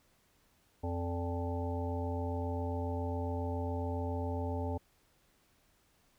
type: harmonic tone with a mistuned harmonic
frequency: 87.31 Hz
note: F2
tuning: in tune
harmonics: 1 / 3 / 5 / 7 / 9 / 10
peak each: -35 / -40 / -42 / -43 / -45 / -45 dBFS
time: 0.83-4.78 s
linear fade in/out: 10 ms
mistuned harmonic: 7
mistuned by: -79 cents
effects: pink hiss -70 dBFS RMS until 6.18 s